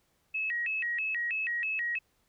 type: tone with vibrato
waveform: sine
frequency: 2217 Hz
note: C#7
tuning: in tune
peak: -29 dBFS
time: 0.34-1.99 s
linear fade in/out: 10 ms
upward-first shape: square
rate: 3.1 Hz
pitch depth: 270 cents each way
effects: pink hiss -72 dBFS RMS until 2.28 s